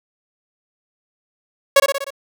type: tone with echo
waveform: sawtooth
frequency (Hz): 554.4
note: C#5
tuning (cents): 0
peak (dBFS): -4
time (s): 1.76-1.8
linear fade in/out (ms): 5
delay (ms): 61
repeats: 5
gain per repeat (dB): -4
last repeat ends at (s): 2.105
effects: none